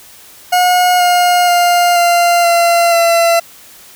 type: tone with pitch steps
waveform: 40% pulse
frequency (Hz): 722 / 712.5 / 703.1 / 693.8 / 684.6 / 675.6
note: F#5 / F5 / F5 / F5 / F5 / E5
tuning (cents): -43 / +34 / +11 / -12 / -35 / +42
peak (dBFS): -7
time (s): 0.52-3.4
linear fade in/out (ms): 10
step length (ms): 480
effects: white hiss -39 dBFS RMS until 3.95 s